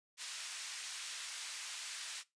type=band-pass noise; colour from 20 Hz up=white; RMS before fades=-45 dBFS; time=0.17-2.24 s; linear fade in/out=50 ms; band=1500 to 7400 Hz; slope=12 dB/octave; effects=noise-tail reverb RT60 0.2 s tail -19 dB re dry + resampled to 22050 Hz